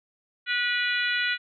harmonic tone with a mistuned harmonic, 487.6 Hz, B4, 22 cents flat, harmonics 3 / 4 / 5 / 6 / 7 / 8, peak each -27 / -29 / -31 / -33 / -34 / -35 dBFS, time 0.46-1.38 s, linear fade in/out 50 ms, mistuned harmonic 8, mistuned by +40 cents, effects none

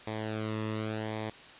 sawtooth tone with flanger, 108.9 Hz, A2, 17 cents flat, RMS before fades -35 dBFS, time 0.07-1.3 s, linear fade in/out 5 ms, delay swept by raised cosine 0.7 to 1.32 ms, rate 0.89 Hz, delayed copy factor -0.7, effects white hiss -50 dBFS RMS until 1.59 s + resampled to 8000 Hz

